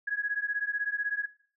sine beating tone pair, 1660 / 1676 Hz, G#6 / G#6, -1 / +15 cents, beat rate 16 Hz, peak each -31 dBFS, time 0.07-1.26 s, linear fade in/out 10 ms, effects noise-tail reverb RT60 0.5 s tail -17 dB re dry

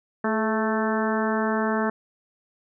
harmonic tone with a mistuned harmonic, 220 Hz, A3, in tune, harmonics 1 / 2 / 3 / 4 / 5 / 6 / 7 / 8, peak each -25 / -28 / -30 / -31 / -32 / -33 / -33 / -34 dBFS, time 0.24-1.9 s, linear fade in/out 5 ms, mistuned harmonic 2, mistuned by -41 cents, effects none

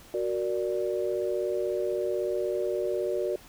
sine chord, Gb augmented, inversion none, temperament equal, 370 / 466.2 / 587.3 Hz, Gb4 / Bb4 / D5, 0 / 0 / 0 cents, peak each -29 / -32 / -31 dBFS, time 0.14-3.36 s, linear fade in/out 2 ms, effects pink hiss -52 dBFS RMS until 3.48 s

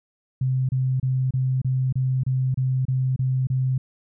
sine tone bursts, 130 Hz, C3, 11 cents flat, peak -19 dBFS, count 11, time 0.41-3.78 s, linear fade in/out 5 ms, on 280 ms, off 29 ms, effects none

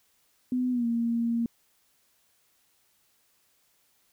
sine tone with pitch glide, 251.2 to 233 Hz, B3 to A#3, +30 to -1 cents, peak -24 dBFS, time 0.52-1.46 s, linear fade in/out 2 ms, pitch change -131 cents, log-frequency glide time 0.71-0.86 s, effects white hiss -68 dBFS RMS until 4.12 s

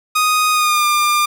sawtooth tone with pitch glide, 1244.5 to 1198.6 Hz, D#6 to D6, 0 to +35 cents, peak -9 dBFS, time 0.15-1.26 s, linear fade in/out 10 ms, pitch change -65 cents, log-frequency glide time 0.52-0.86 s, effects none

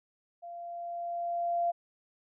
sine tone with level ramp, 690 Hz, F5, 21 cents flat, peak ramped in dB -41 to -25 dBFS, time 0.42-1.72 s, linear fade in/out 20 ms, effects none

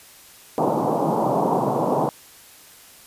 white band-pass noise, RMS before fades -21 dBFS, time 0.58-2.09 s, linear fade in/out 0 ms, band 130 to 970 Hz, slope 48 dB/octave, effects white hiss -47 dBFS RMS until 3.06 s + resampled to 32000 Hz

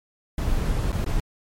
brown noise with dropouts, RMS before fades -23 dBFS, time 0.38-1.2 s, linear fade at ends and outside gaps 1 ms, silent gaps 0.92-0.927 / 1.045-1.062 s, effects MP3 64 kbps

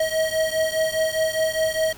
square beating tone pair, 635 / 639.9 Hz, D#5 / D#5, +35 / +48 cents, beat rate 4.9 Hz, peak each -23 / -25 dBFS, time 0-1.93 s, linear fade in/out 5 ms, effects added 107 Hz sine -52 dBFS peak until 1.97 s + pink hiss -44 dBFS RMS until 1.97 s

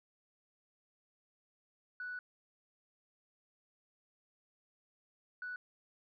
sine tone bursts at uneven times, 1480 Hz, F#6, in tune, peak -39 dBFS, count 2, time 2-2.19 / 5.42-5.56 s, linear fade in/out 2 ms, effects tanh soft clip ceiling -35 dBFS

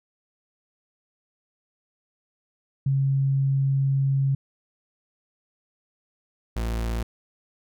sine / 40% pulse tone pair in turn, 136.5 / 56.75 Hz, C#3 / A#1, -26 / -46 cents, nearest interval octave + minor third, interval 1520 cents, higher first, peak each -19 / -24 dBFS, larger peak first, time 2.86-4.35 / 6.56-7.03 s, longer first, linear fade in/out 5 ms, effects none

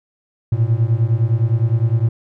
triangle beating tone pair, 110 / 119.8 Hz, A2 / A#2, 0 / +48 cents, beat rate 9.8 Hz, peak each -14 / -15 dBFS, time 0.52-2.09 s, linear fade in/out 5 ms, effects none

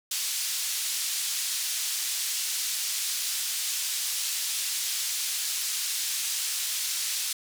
pink band-pass noise, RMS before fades -30 dBFS, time 0.11-7.33 s, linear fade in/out 5 ms, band 4200 to 12000 Hz, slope 12 dB/octave, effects none

